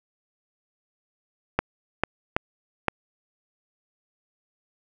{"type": "clicks", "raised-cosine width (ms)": 0.5, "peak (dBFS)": -5, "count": 4, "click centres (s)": [1.59, 2.036, 2.365, 2.883], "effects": []}